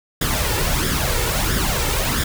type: noise with flanger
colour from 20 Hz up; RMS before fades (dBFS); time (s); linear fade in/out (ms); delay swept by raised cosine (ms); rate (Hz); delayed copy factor
pink; -20; 0.21-2.24; 5; 0.57 to 2.27; 1.5; +0.6
effects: none